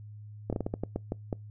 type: slowing click train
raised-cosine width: 2 ms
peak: -17 dBFS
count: 10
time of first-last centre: 0.5-1.328 s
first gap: 27 ms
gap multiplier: 1.29
effects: noise-tail reverb RT60 0.2 s tail -25 dB re dry + added 105 Hz sine -43 dBFS peak until 1.5 s

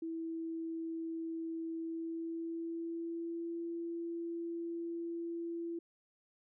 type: tone with pitch glide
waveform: sine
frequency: 327.6 to 337.4 Hz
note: E4 to E4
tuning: -11 to +40 cents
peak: -37 dBFS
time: 0.02-5.79 s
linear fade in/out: 5 ms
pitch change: +51 cents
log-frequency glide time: 1.78-3.6 s
effects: none

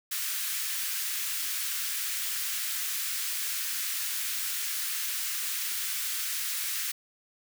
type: high-pass noise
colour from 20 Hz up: white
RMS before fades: -32 dBFS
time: 0.11-6.92 s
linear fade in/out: 10 ms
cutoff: 1400 Hz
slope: 24 dB/octave
effects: none

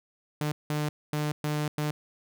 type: tone bursts at uneven times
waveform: sawtooth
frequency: 150.1 Hz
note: D3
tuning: 38 cents sharp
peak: -23 dBFS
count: 5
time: 0.41-0.52 / 0.7-0.89 / 1.13-1.32 / 1.44-1.68 / 1.78-1.91 s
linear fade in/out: 2 ms
effects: none

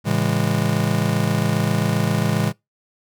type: chord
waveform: square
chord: A major seventh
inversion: none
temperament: just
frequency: 110 / 137.5 / 165 / 206.2 Hz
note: A2 / C#3 / E3 / G#3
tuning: 0 / -14 / +2 / -12 cents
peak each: -24 dBFS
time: 0.04-2.53 s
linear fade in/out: 50 ms
effects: noise-tail reverb RT60 0.2 s tail -25 dB re dry

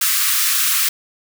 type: high-pass noise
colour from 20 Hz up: white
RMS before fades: -17 dBFS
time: 0.01-0.89 s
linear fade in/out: 5 ms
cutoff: 1100 Hz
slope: 96 dB/octave
effects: none

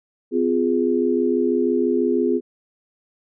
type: chord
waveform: sine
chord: F minor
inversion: second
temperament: equal with one note detuned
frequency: 254.9 / 349.2 / 415.3 Hz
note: C4 / F4 / Ab4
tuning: -45 / 0 / 0 cents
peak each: -21 dBFS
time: 0.31-2.41 s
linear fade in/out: 50 ms
effects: none

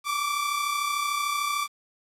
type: tone pair together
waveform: sawtooth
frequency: 1141.3 / 1174.7 Hz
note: D6 / D6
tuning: -50 / 0 cents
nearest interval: unison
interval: 50 cents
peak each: -27 / -23 dBFS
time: 0.04-1.68 s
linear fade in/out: 50 ms
effects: resampled to 32000 Hz + 9-bit

